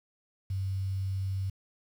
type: tone with quantisation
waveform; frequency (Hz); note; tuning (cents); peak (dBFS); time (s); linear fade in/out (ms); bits
sine; 96.1; G2; -34; -29; 0.5-1.5; 5; 9
effects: none